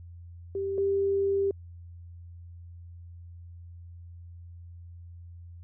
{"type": "tone pair in turn", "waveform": "sine", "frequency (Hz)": [392, 394.5], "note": ["G4", "G4"], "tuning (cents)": [0, 11], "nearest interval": "unison", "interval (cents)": 11, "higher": "second", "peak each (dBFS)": [-28, -23], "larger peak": "second", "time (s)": [[0.55, 0.78], [0.78, 1.51]], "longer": "second", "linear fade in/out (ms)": 2, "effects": ["added 86 Hz sine -43 dBFS peak until 5.63 s"]}